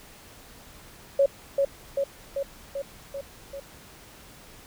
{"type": "tone with echo", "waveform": "sine", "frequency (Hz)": 554.4, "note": "C#5", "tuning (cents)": 0, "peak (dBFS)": -16, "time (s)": [1.19, 1.26], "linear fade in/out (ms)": 5, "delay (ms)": 390, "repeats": 6, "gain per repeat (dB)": -3, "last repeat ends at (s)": 3.6, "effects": ["pink hiss -49 dBFS RMS until 4.66 s"]}